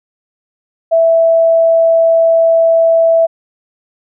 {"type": "tone", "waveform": "sine", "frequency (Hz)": 659.3, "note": "E5", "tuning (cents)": 0, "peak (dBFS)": -6, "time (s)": [0.91, 3.27], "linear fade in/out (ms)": 20, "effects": []}